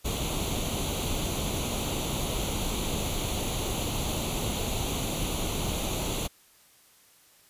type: noise with comb filter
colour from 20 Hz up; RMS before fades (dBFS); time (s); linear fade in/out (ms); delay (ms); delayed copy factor
pink; -30; 0.04-6.28; 20; 0.29; +0.75
effects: white hiss -59 dBFS RMS until 7.49 s + resampled to 32000 Hz